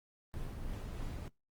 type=noise with tremolo; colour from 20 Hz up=brown; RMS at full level=-40 dBFS; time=0.34-1.28 s; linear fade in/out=0 ms; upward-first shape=sine; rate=3.2 Hz; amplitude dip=25%; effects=noise-tail reverb RT60 0.2 s tail -24 dB re dry + Opus 24 kbps